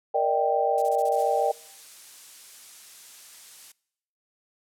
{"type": "chord", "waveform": "sine", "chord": "Eb major seventh", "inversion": "second", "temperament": "equal with one note detuned", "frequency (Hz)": [466.2, 587.3, 634.2, 784], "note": ["Bb4", "D5", "Eb5", "G5"], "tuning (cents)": [0, 0, 33, 0], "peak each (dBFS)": [-27, -26, -29, -24], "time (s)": [0.14, 1.52], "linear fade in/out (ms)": 10}
{"type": "noise bursts", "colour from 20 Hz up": "violet", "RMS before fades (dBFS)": -37, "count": 7, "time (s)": [0.78, 1.225], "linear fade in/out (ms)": 0, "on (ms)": 37, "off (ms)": 31}
{"type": "noise", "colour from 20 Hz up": "blue", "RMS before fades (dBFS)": -43, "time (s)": [1.16, 3.72], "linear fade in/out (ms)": 5}
{"effects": ["noise-tail reverb RT60 0.8 s tail -24 dB re dry", "low-pass 10000 Hz 12 dB/octave"]}